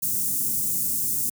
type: band-stop noise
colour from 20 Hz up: white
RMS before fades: -25 dBFS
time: 0.02-1.3 s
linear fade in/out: 10 ms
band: 280 to 7300 Hz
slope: 24 dB/octave
effects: high-pass 80 Hz 12 dB/octave